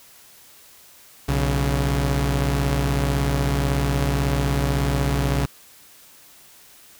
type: tone pair together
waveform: sawtooth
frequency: 61.74 / 139.69 Hz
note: B1 / C#3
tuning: 0 / +14 cents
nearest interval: octave + major second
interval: 1414 cents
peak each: -18 dBFS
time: 1.28-5.46 s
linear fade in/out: 10 ms
effects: white hiss -49 dBFS RMS until 6.99 s

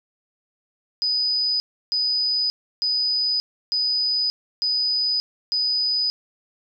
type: tone bursts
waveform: sine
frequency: 4981 Hz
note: D#8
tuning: 1 cent sharp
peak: -19 dBFS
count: 6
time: 1.02-6.1 s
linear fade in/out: 0 ms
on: 580 ms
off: 320 ms
effects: none

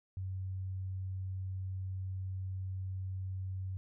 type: tone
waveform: sine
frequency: 94.3 Hz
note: F#2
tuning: 33 cents sharp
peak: -36 dBFS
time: 0.17-3.77 s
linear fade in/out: 0 ms
effects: none

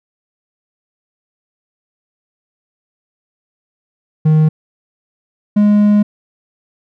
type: tone pair in turn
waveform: triangle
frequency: 155.56 / 207.6 Hz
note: D#3 / G#3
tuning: 0 / 0 cents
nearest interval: perfect fourth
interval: 500 cents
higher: second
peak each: -5 dBFS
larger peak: neither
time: 4.25-4.49 / 5.56-6.03 s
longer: second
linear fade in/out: 10 ms
effects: none

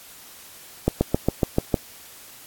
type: slowing click train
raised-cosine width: 2 ms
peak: -4 dBFS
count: 7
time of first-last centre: 0.88-1.742 s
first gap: 130 ms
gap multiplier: 1.04
effects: white hiss -45 dBFS RMS until 2.46 s + AAC 64 kbps

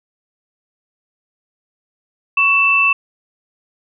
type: tone pair together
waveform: sine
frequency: 1116 / 2657 Hz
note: C#6 / E7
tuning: +11 / +13 cents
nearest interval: octave + minor third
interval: 1502 cents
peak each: -18 / -11 dBFS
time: 2.37-2.93 s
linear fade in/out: 5 ms
effects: none

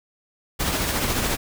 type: noise with tremolo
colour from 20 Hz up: pink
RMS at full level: -22 dBFS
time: 0.59-1.37 s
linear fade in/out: 20 ms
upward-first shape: triangle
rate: 14 Hz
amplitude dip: 40%
effects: none

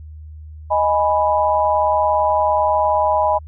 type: chord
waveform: sine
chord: G# minor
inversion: second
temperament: equal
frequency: 622.3 / 830.6 / 987.8 Hz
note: D#5 / G#5 / B5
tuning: 0 / 0 / 0 cents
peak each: -18 dBFS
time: 0.7-3.39 s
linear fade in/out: 20 ms
effects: added 77 Hz sine -33 dBFS peak until 3.47 s

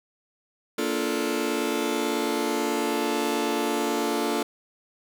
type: chord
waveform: sawtooth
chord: Bb major seventh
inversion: none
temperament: just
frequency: 233.1 / 291.4 / 349.6 / 437 Hz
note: Bb3 / D4 / F4 / A4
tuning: 0 / -13 / +2 / -12 cents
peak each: -27 / -25 / -26 / -25 dBFS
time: 0.78-4.43 s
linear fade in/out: 5 ms
effects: none

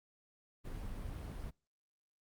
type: noise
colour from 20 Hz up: brown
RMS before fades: -43 dBFS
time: 0.64-1.51 s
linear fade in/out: 20 ms
effects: noise-tail reverb RT60 0.3 s tail -25 dB re dry + Opus 32 kbps

